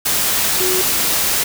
sine tone in noise, 370 Hz, F#4, in tune, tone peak -19 dBFS, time 0.6-0.82 s, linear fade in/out 10 ms, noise white, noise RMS -17 dBFS, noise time 0.05-1.44 s, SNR -5 dB, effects none

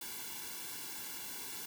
white noise with comb filter, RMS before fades -44 dBFS, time 0.01-1.66 s, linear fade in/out 5 ms, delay 1.6 ms, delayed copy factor -0.95, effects none

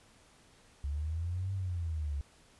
sine exponential two-way sweep, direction up then down, 69.3 to 98 to 69.3 Hz, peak -32 dBFS, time 0.84-2.21 s, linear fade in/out 0 ms, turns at 1.53 s, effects pink hiss -62 dBFS RMS until 2.59 s + resampled to 24000 Hz

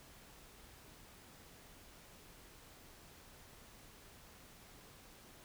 silence, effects pink hiss -59 dBFS RMS until 5.44 s

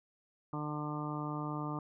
harmonic tone, 149.6 Hz, D3, 32 cents sharp, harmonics 1 / 2 / 3 / 4 / 5 / 6 / 7 / 8, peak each -39 / -40 / -49 / -49 / -48 / -46 / -46 / -44 dBFS, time 0.53-1.79 s, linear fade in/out 2 ms, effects none

